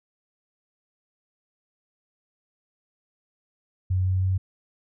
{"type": "tone with pitch steps", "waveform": "sine", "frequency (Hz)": [92.6, 93.3, 94], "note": ["F#2", "F#2", "F#2"], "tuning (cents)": [2, 15, 28], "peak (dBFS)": -20, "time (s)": [3.9, 4.38], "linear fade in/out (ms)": 10, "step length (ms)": 160, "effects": []}